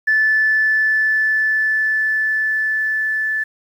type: tone with level ramp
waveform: sine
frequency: 1746 Hz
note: A6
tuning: 14 cents flat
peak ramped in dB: -11 to -17 dBFS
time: 0.07-3.44 s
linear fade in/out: 10 ms
effects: tanh soft clip ceiling -7 dBFS + 8-bit

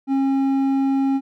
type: tone with hard clipping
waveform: sine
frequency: 271.1 Hz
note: C#4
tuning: 38 cents flat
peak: -18 dBFS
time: 0.07-1.21 s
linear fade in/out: 50 ms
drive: 6 dB
effects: none

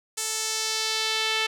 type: tone with band-pass filter sweep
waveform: sawtooth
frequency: 440 Hz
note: A4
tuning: in tune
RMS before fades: -27 dBFS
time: 0.17-1.47 s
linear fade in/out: 10 ms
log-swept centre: 7800 to 3000 Hz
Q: 1.6
effects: none

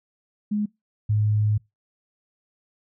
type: tone pair in turn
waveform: sine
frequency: 208.8 / 105.95 Hz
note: G#3 / G#2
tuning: +10 / +35 cents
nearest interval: octave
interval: 1175 cents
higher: first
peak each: -21 / -18 dBFS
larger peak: second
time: 0.51-0.66 / 1.09-1.58 s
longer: second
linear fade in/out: 10 ms
effects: noise-tail reverb RT60 0.2 s tail -24 dB re dry

